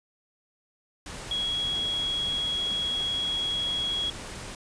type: tone in noise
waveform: sine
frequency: 3322 Hz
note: G#7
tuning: in tune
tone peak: -26 dBFS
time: 1.31-4.1 s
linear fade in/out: 2 ms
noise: pink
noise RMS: -39 dBFS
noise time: 1.06-4.55 s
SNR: +10 dB
effects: resampled to 22050 Hz